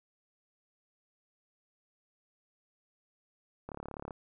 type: click train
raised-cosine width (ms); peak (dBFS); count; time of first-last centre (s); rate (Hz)
1; -27; 16; 3.69-4.108; 35.9
effects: none